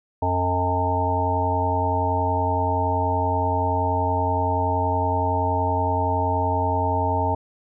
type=harmonic tone with a mistuned harmonic; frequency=90.6 Hz; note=F#2; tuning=36 cents flat; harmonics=1 / 3 / 5 / 7 / 9 / 10; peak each=-24 / -30 / -30 / -28 / -27 / -24 dBFS; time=0.22-7.35 s; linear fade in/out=5 ms; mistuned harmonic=5; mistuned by=-22 cents; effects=none